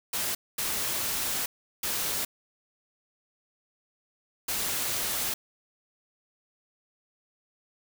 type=noise bursts at uneven times; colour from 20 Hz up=white; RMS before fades=-30 dBFS; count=4; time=0.13-0.35 / 0.58-1.46 / 1.83-2.25 / 4.48-5.34 s; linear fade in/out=5 ms; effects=none